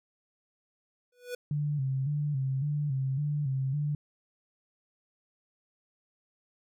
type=tone with exponential growth; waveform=square; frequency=491.6 Hz; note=B4; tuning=8 cents flat; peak=-32 dBFS; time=1.12-1.35 s; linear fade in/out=5 ms; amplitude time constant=48 ms
type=tone with vibrato; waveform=sine; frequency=140.3 Hz; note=C#3; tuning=21 cents sharp; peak=-27 dBFS; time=1.51-3.95 s; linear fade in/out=2 ms; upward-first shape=square; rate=1.8 Hz; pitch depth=86 cents each way
effects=none